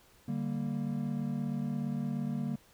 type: chord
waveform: triangle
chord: G minor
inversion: second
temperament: equal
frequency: 146.83 / 196 / 233.1 Hz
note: D3 / G3 / Bb3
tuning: 0 / 0 / 0 cents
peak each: -34 / -35 / -33 dBFS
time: 0.28-2.56 s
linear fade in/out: 5 ms
effects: pink hiss -62 dBFS RMS until 2.73 s